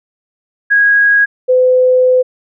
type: tone pair in turn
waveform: sine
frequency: 1648 / 507.8 Hz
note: G#6 / B4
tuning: -14 / +48 cents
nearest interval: octave + minor sixth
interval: 2038 cents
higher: first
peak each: -6 dBFS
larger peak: neither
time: 0.7-1.26 / 1.48-2.23 s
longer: second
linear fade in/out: 20 ms
effects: none